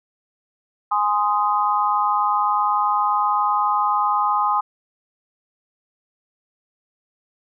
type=chord; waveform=sine; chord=Ab major; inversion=none; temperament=just; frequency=830.6 / 1038.3 / 1245.9 Hz; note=Ab5 / C6 / Eb6; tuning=0 / -14 / +2 cents; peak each=-21 dBFS; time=0.91-4.61 s; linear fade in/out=10 ms; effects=none